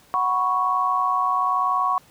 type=chord; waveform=sine; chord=F# suspended fourth; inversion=none; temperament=equal; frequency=740 / 987.8 / 1108.7 Hz; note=F#5 / B5 / C#6; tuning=0 / 0 / 0 cents; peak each=-26 / -26 / -20 dBFS; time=0.14-1.98 s; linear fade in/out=0 ms; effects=pink hiss -54 dBFS RMS until 2.1 s + high-pass 80 Hz 12 dB/octave